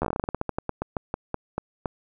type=slowing click train; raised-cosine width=1 ms; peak=-12 dBFS; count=22; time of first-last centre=0.02-1.858 s; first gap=12 ms; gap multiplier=1.17; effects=none